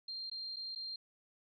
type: tone with dropouts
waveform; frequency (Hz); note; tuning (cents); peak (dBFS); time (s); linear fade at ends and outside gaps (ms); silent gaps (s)
sine; 4186; C8; 0; -40; 0.08-0.96; 5; 0.299-0.314 / 0.561-0.566 / 0.75-0.758
effects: none